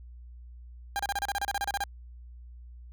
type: tone bursts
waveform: 30% pulse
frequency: 803 Hz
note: G5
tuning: 41 cents sharp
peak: -25 dBFS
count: 14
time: 0.96-1.838 s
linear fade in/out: 0 ms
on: 33 ms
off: 32 ms
effects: added 60 Hz sine -44 dBFS peak until 2.92 s